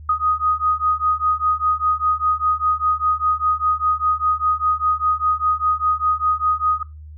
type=beating tone pair; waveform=sine; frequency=1244.5 / 1249.5 Hz; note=D#6 / D#6; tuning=0 / +7 cents; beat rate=5 Hz; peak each=-20 / -19 dBFS; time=0.09-6.83 s; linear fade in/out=5 ms; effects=noise-tail reverb RT60 0.2 s tail -17 dB re dry + added 76 Hz sine -35 dBFS peak until 7.17 s

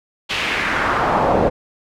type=noise with band-pass filter sweep; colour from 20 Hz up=brown; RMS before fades=-18 dBFS; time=0.29-1.5 s; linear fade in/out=20 ms; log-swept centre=3200 to 550 Hz; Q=2; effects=none

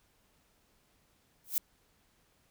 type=noise with exponential growth; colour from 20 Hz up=violet; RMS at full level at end=-25 dBFS; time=1.44-1.58 s; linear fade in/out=2 ms; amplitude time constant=29 ms; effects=pink hiss -70 dBFS RMS until 2.5 s

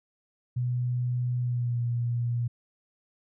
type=tone with pitch glide; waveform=sine; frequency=123.47 to 119.47 Hz; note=B2 to A#2; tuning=0 to +43 cents; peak=-25 dBFS; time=0.56-2.48 s; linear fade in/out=10 ms; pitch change=-57 cents; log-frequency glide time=1.4-1.8 s; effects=none

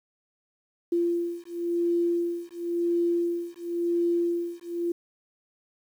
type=beating tone pair; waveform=sine; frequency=343.3 / 344.25 Hz; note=F4 / F4; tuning=-30 / -25 cents; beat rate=0.95 Hz; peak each=-27 dBFS; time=0.92-4.92 s; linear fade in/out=5 ms; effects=9-bit

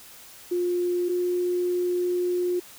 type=tone pair in turn; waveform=sine; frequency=354.1 / 356.6 Hz; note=F4 / F4; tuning=+24 / +36 cents; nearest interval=unison; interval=12 cents; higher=second; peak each=-22 / -22 dBFS; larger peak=neither; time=0.51-1.09 / 1.09-2.6 s; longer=second; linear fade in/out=10 ms; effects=white hiss -47 dBFS RMS until 2.78 s

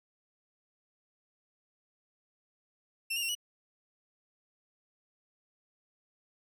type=tone with pitch steps; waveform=sawtooth; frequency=2700 / 2838 / 2731 / 2926 Hz; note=E7 / F7 / F7 / F#7; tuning=+41 / +27 / -39 / -20 cents; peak=-28 dBFS; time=3.1-3.352 s; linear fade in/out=10 ms; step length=63 ms; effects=none

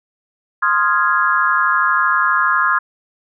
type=chord; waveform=sine; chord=F minor seventh; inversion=second; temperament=equal; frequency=1046.5 / 1244.5 / 1396.9 / 1661.2 Hz; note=C6 / Eb6 / F6 / Ab6; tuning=0 / 0 / 0 / 0 cents; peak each=-18 dBFS; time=0.62-2.79 s; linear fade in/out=10 ms; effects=none

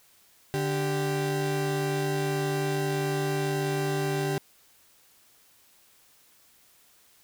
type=tone pair together; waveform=35% pulse; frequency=146.83 / 392 Hz; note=D3 / G4; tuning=0 / 0 cents; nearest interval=octave + perfect fourth; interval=1700 cents; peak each=-27 dBFS; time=0.54-4.38 s; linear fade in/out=0 ms; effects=white hiss -60 dBFS RMS until 7.23 s

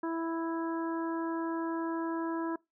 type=harmonic tone; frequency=329.6 Hz; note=E4; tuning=in tune; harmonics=1 / 2 / 3 / 4 / 5; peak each=-32 / -42 / -39 / -45 / -46 dBFS; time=0.03-2.56 s; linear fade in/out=5 ms; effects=noise-tail reverb RT60 0.2 s tail -23 dB re dry

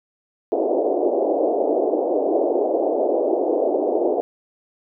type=band-pass noise; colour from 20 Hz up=pink; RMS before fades=-20 dBFS; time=0.52-4.21 s; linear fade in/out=0 ms; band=310 to 710 Hz; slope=48 dB/octave; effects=none

